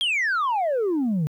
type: exponential sweep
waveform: sine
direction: down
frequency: 3322 to 144 Hz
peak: -18 dBFS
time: 0.01-1.27 s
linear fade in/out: 0 ms
effects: tanh soft clip ceiling -19 dBFS + 10-bit

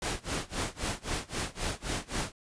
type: noise with tremolo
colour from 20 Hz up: pink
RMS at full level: -31 dBFS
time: 0.02-2.32 s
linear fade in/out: 2 ms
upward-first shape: sine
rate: 3.8 Hz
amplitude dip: 95%
effects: resampled to 22050 Hz

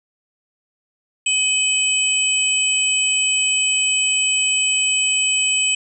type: tone cluster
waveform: sine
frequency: 2549 / 3032 / 7890 Hz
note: D#7 / F#7 / B8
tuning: +41 / +42 / -3 cents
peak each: -20 dBFS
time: 1.26-5.75 s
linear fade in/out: 5 ms
effects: none

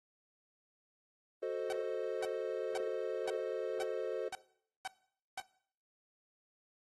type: chord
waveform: triangle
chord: F# diminished seventh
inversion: none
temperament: equal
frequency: 370 / 440 / 523.3 / 622.3 Hz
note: F#4 / A4 / C5 / Eb5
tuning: 0 / 0 / 0 / 0 cents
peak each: -39 / -37 / -38 / -42 dBFS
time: 1.42-4.29 s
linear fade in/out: 10 ms
type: tone bursts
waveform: sawtooth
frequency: 761 Hz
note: F#5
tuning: 48 cents sharp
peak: -35 dBFS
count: 8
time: 1.7-5.4 s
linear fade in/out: 0 ms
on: 25 ms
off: 500 ms
effects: noise-tail reverb RT60 0.6 s tail -19 dB re dry + AAC 32 kbps

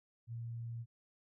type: tone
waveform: sine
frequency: 116.54 Hz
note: A#2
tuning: in tune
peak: -40 dBFS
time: 0.27-0.86 s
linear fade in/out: 50 ms
effects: none

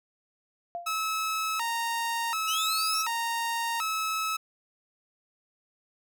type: tone with exponential decay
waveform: sine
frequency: 693 Hz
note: F5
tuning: 14 cents flat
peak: -29 dBFS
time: 0.75-1.01 s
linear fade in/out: 0 ms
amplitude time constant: 56 ms
type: tone with vibrato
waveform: sawtooth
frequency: 1096 Hz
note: C#6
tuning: 20 cents flat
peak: -24 dBFS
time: 0.86-4.37 s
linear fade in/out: 10 ms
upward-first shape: square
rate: 0.68 Hz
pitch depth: 290 cents each way
type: linear sweep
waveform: sawtooth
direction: up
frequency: 2774 to 5770 Hz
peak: -26 dBFS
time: 2.47-3.03 s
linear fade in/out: 20 ms
effects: none

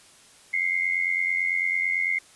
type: tone pair together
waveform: sine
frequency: 2071 / 2160 Hz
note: C7 / C#7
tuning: -18 / -45 cents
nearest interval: minor second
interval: 73 cents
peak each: -25 dBFS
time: 0.53-2.19 s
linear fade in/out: 10 ms
effects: white hiss -53 dBFS RMS until 2.35 s + resampled to 24000 Hz

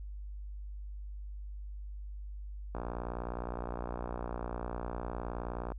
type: click train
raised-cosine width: 1 ms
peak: -24 dBFS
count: 178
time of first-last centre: 2.75-5.72 s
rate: 59.6 Hz
effects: added 50 Hz sine -40 dBFS peak until 5.78 s

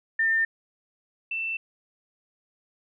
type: tone pair in turn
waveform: sine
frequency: 1803 / 2671 Hz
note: A6 / E7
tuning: +42 / +22 cents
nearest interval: perfect fifth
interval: 680 cents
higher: second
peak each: -20 / -27 dBFS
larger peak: first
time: 0.19-0.45 / 1.31-1.57 s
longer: neither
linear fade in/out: 5 ms
effects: none

